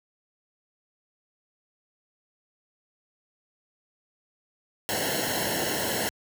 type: noise with comb filter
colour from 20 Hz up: pink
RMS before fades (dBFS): -28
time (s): 4.89-6.09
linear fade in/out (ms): 0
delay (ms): 0.83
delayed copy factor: -0.9
effects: high-pass 80 Hz 12 dB/octave